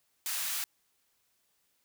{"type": "high-pass noise", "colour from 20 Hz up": "white", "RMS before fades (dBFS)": -34, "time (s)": [0.26, 0.64], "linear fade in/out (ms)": 0, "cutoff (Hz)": 1100, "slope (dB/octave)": 12, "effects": ["white hiss -74 dBFS RMS until 1.84 s"]}